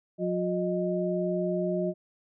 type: tone cluster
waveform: sine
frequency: 180 / 359.2 / 620 Hz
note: F#3 / F4 / D#5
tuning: -47 / +49 / -6 cents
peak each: -30 dBFS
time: 0.18-1.94 s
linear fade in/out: 50 ms
effects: none